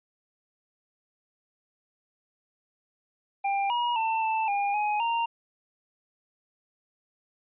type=tone with pitch steps; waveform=square; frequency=794 / 959 / 893 / 884 / 807 / 838 / 928 Hz; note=G5 / A#5 / A5 / A5 / G#5 / G#5 / A#5; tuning=+22 / +49 / +25 / +8 / -50 / +15 / -8 cents; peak=-25 dBFS; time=3.44-5.26 s; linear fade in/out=10 ms; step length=260 ms; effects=resampled to 8000 Hz